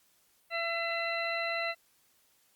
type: harmonic tone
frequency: 673 Hz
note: E5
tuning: 36 cents sharp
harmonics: 1 / 2 / 3 / 4 / 6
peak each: -35 / -39 / -35 / -37 / -41 dBFS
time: 0.5-1.75 s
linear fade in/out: 50 ms
effects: white hiss -68 dBFS RMS until 2.55 s + Opus 48 kbps